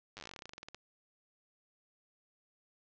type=slowing click train; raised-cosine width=0.2 ms; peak=-29 dBFS; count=22; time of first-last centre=0.17-0.746 s; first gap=9 ms; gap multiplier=1.1; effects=resampled to 16000 Hz + 10-bit